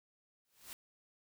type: noise with exponential growth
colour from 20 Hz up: white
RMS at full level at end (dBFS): -45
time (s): 0.45-0.73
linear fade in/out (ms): 0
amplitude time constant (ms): 59
effects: none